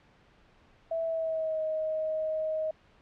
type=tone with pitch glide; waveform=sine; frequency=657 to 628.1 Hz; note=E5 to D#5; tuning=-6 to +16 cents; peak=-28 dBFS; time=0.91-2.71 s; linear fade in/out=5 ms; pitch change=-78 cents; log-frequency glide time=1.04-1.62 s; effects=pink hiss -61 dBFS RMS until 3.01 s + low-pass 3000 Hz 12 dB/octave

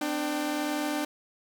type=tone cluster; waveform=sawtooth; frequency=256.9 / 297.9 / 779 Hz; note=C4 / D4 / G5; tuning=-32 / +25 / -11 cents; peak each=-33 / -25 / -33 dBFS; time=0.01-1.05 s; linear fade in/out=5 ms; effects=none

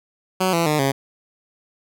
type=tone with pitch steps; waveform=10% pulse; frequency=186.6 / 168.17 / 151.57 / 136.6 Hz; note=F#3 / E3 / D#3 / C#3; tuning=+15 / +35 / -45 / -25 cents; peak=-9 dBFS; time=0.4-0.92 s; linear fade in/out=10 ms; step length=130 ms; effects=none

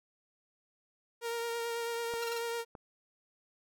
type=tone with vibrato; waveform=sawtooth; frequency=466.2 Hz; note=A#4; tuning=in tune; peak=-30 dBFS; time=1.21-2.65 s; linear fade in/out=50 ms; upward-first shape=triangle; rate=9.1 Hz; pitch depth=21 cents each way
type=clicks; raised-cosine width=1 ms; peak=-29 / -32 dBFS; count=2; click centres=2.138 / 2.752 s
type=tone bursts; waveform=15% pulse; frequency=1375 Hz; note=F6; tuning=27 cents flat; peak=-31 dBFS; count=4; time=2.22-2.383 s; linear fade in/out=5 ms; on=22 ms; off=25 ms
effects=none

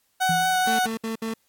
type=tone with vibrato; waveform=30% pulse; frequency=744 Hz; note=F#5; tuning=9 cents sharp; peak=-17 dBFS; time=0.2-0.87 s; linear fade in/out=20 ms; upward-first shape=sine; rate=4.5 Hz; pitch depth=13 cents each way
type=tone with exponential decay; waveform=sine; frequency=167.8 Hz; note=E3; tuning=31 cents sharp; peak=-23 dBFS; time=0.29-0.68 s; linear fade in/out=5 ms; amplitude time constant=84 ms
type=tone bursts; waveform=30% pulse; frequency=224.2 Hz; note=A3; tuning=33 cents sharp; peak=-24 dBFS; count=4; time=0.67-1.339 s; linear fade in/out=5 ms; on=120 ms; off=63 ms
effects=white hiss -68 dBFS RMS until 1.48 s + AAC 64 kbps

